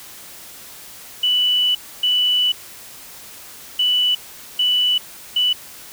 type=tone bursts at uneven times; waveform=sine; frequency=2970 Hz; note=F#7; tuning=6 cents sharp; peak=-14 dBFS; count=5; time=1.23-1.75 / 2.03-2.52 / 3.79-4.15 / 4.59-4.98 / 5.36-5.53 s; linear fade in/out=5 ms; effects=white hiss -39 dBFS RMS until 5.92 s